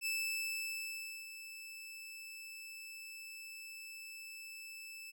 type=tone with ADSR envelope; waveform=sawtooth; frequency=2632 Hz; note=E7; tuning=3 cents flat; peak=-31 dBFS; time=0.01-5.12 s; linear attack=49 ms; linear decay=1200 ms; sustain=-13 dB; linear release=25 ms; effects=none